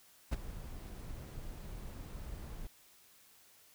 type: noise with ADSR envelope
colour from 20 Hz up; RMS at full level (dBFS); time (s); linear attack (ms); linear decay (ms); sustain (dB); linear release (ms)
brown; -29; 0.31-2.67; 21; 21; -16; 3
effects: white hiss -63 dBFS RMS until 3.74 s